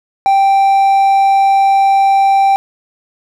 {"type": "tone", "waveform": "triangle", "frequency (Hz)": 784, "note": "G5", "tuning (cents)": 0, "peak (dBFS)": -5, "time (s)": [0.26, 2.56], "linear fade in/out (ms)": 0, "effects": []}